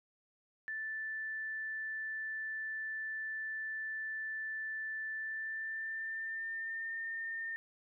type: tone with pitch glide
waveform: sine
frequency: 1760 to 1814.7 Hz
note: A6 to A#6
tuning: 0 to -47 cents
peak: -37 dBFS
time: 0.68-7.56 s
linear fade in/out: 0 ms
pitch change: +53 cents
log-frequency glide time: 5.14-6.97 s
effects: none